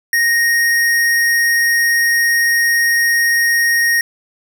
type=tone; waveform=square; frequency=1864.7 Hz; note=A#6; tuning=in tune; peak=-12 dBFS; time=0.13-4.01 s; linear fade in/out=2 ms; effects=none